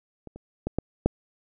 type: clicks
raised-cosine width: 2 ms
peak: -27 / -28 / -14 / -11 / -6 dBFS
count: 5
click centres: 0.273 / 0.36 / 0.67 / 0.786 / 1.06 s
effects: none